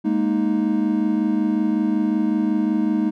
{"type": "chord", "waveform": "triangle", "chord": "Ab suspended second", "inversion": "none", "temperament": "equal", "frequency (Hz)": [207.7, 233.1, 311.1], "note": ["Ab3", "Bb3", "Eb4"], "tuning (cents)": [0, 0, 0], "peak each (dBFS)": [-20, -21, -19], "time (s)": [0.04, 3.11], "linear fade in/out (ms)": 20, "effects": []}